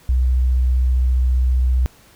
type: tone with vibrato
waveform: sine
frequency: 63.1 Hz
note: B1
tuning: 38 cents sharp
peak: -13 dBFS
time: 0.09-1.86 s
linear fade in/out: 0 ms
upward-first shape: triangle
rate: 15 Hz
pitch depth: 20 cents each way
effects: pink hiss -50 dBFS RMS until 2.15 s